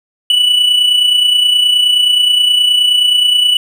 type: tone with amplitude modulation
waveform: triangle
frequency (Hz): 2960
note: F#7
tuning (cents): 0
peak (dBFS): -4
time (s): 0.3-3.57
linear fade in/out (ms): 2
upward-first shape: sine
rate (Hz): 29.5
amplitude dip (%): 50
effects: none